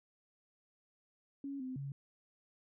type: tone with pitch steps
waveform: sine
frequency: 277.9 / 258 / 139 Hz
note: C#4 / C4 / C#3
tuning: +4 / -24 / +5 cents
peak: -39 dBFS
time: 1.44-1.92 s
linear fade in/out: 2 ms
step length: 160 ms
effects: none